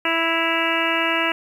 harmonic tone with a mistuned harmonic, 330 Hz, E4, 2 cents sharp, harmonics 1 / 2 / 3 / 4 / 5 / 6 / 7 / 8 / 9, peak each -27 / -27 / -27 / -27 / -27 / -27 / -27 / -27 / -27 dBFS, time 0.05-1.32 s, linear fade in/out 2 ms, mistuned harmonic 9, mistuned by -70 cents, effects 8-bit

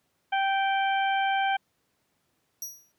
harmonic tone, 781 Hz, G5, 7 cents flat, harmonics 1 / 2 / 3 / 4, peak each -24 / -30 / -34 / -36 dBFS, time 0.32-1.57 s, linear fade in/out 10 ms
sawtooth tone with exponential decay, 5780 Hz, F#8, 41 cents flat, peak -28 dBFS, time 2.62-2.92 s, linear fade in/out 2 ms, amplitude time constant 65 ms
effects pink hiss -73 dBFS RMS until 2.98 s + high-pass 100 Hz 12 dB/octave

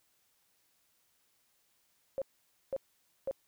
sine tone bursts, 540 Hz, C#5, 45 cents flat, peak -31 dBFS, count 3, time 2.18-3.311 s, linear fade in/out 0 ms, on 37 ms, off 510 ms, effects white hiss -73 dBFS RMS until 3.47 s

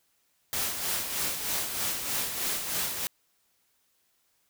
white noise with tremolo, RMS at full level -29 dBFS, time 0.53-3.07 s, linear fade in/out 0 ms, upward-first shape sine, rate 3.2 Hz, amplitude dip 50%, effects white hiss -71 dBFS RMS until 4.49 s

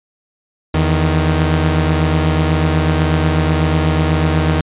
sawtooth tone pair together, 81.84 / 155.56 Hz, E2 / D#3, -12 / 0 cents, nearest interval major seventh, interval 1112 cents, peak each -11 dBFS, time 0.74-4.61 s, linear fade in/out 5 ms, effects resampled to 8000 Hz

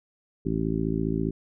harmonic tone, 54.9 Hz, A1, 3 cents flat, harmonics 1 / 2 / 3 / 4 / 5 / 6 / 7, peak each -34 / -35 / -29 / -32 / -30 / -33 / -32 dBFS, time 0.45-1.31 s, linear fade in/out 10 ms, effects none

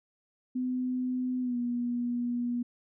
sine tone with pitch glide, 253 to 241.6 Hz, B3 to B3, +42 to -38 cents, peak -28 dBFS, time 0.55-2.63 s, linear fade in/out 10 ms, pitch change -80 cents, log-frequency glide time 1.41-1.57 s, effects none

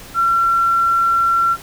sine tone, 1360 Hz, F6, 46 cents flat, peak -12 dBFS, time 0.14-1.57 s, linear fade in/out 50 ms, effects pink hiss -37 dBFS RMS until 1.62 s

